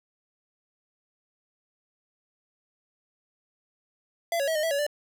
square tone with pitch steps, 676 / 557 / 644 / 611 / 655 / 565 / 588 Hz, E5 / C#5 / E5 / D#5 / E5 / C#5 / D5, +43 / +8 / -41 / -32 / -11 / +33 / +2 cents, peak -25 dBFS, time 4.32-4.866 s, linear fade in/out 2 ms, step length 78 ms, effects none

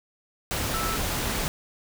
sine tone in noise, 1318.5 Hz, E6, in tune, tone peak -30 dBFS, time 0.74-0.96 s, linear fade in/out 0 ms, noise pink, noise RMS -28 dBFS, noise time 0.51-1.48 s, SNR -5 dB, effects none

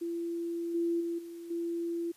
sine tone with level steps, 339 Hz, E4, 49 cents sharp, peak -32 / -27 / -31 / -41 / -31 dBFS, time 0.01-2.12 s, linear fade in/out 10 ms, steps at 0.74 / 1 / 1.18 / 1.5 s, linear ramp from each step 10 ms, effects white hiss -61 dBFS RMS until 2.16 s + resampled to 32000 Hz

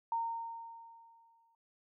sine tone with exponential decay, 920 Hz, A#5, 23 cents flat, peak -30 dBFS, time 0.12-1.55 s, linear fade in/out 2 ms, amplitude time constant 310 ms, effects none

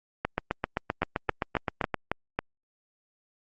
two click trains, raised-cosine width 0.5 ms, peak -10 / -11 dBFS, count 6 / 14, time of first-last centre 1.02-2.39 / 0.25-1.943 s, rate 3.65 / 7.68 Hz, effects Opus 48 kbps

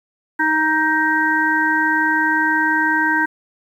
harmonic tone, 312.9 Hz, D#4, 10 cents sharp, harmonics 1 / 3 / 5 / 6, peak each -22 / -20 / -17 / -23 dBFS, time 0.39-3.26 s, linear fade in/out 10 ms, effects 8-bit

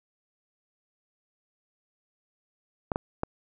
clicks, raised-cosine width 1 ms, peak -13 dBFS, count 3, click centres 2.918 / 2.959 / 3.234 s, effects none

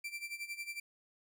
40% pulse tone with tremolo, 2349 Hz, D7, in tune, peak -37 dBFS, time 0.04-0.8 s, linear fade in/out 5 ms, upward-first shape sine, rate 11 Hz, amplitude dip 80%, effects none

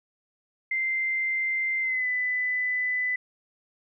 sine tone with pitch glide, 2085 to 1998.9 Hz, C7 to B6, -7 to +20 cents, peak -24 dBFS, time 0.71-3.16 s, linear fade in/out 5 ms, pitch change -73 cents, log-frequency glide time 1.81-2.07 s, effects none

